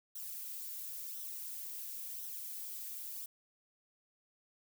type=noise with flanger; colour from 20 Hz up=violet; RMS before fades=-44 dBFS; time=0.15-3.26 s; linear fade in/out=5 ms; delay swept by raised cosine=0.42 to 3.72 ms; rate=0.96 Hz; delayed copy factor=-0.6; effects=none